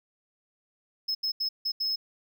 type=tone bursts at uneven times; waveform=triangle; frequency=5180 Hz; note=E8; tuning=31 cents flat; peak=-25 dBFS; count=5; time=1.08-1.15 / 1.23-1.32 / 1.4-1.49 / 1.65-1.72 / 1.8-1.96 s; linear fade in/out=10 ms; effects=none